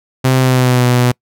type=tone with pitch glide; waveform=sawtooth; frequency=130 to 123.56 Hz; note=C3 to B2; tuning=-11 to +1 cents; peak=-5 dBFS; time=0.24-1.12 s; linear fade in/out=10 ms; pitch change=-88 cents; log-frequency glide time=0.39-0.87 s; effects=noise-tail reverb RT60 0.1 s tail -26 dB re dry